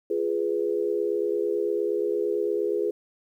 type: chord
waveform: sine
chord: F diminished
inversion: none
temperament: equal with one note detuned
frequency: 346.6 / 415.3 / 493.9 Hz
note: F4 / Ab4 / Cb5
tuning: -13 / 0 / 0 cents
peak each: -29 / -25 / -30 dBFS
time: 0.1-2.91 s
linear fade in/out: 5 ms
effects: 10-bit